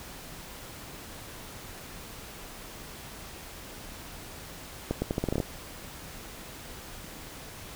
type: accelerating click train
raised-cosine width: 2 ms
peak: -14 dBFS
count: 10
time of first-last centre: 4.91-5.402 s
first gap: 110 ms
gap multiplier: 0.81
effects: pink hiss -44 dBFS RMS until 7.75 s